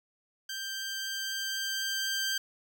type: tone with level ramp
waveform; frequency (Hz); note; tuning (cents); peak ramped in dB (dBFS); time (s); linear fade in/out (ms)
15% pulse; 1574; G6; +7; -29 to -22; 0.49-2.38; 5
effects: none